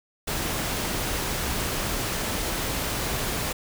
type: noise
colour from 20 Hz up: pink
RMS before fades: -28 dBFS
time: 0.27-3.53 s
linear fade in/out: 10 ms
effects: none